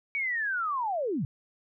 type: linear sweep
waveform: sine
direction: down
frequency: 2276 to 113.1 Hz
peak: -27 dBFS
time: 0.15-1.25 s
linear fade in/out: 0 ms
effects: none